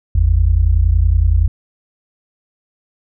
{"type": "tone pair together", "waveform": "sine", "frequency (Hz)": [51.68, 82.41], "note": ["G#1", "E2"], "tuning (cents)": [-8, 0], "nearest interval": "minor sixth", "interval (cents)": 808, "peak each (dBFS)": -12, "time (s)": [0.15, 1.48], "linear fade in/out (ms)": 5, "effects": []}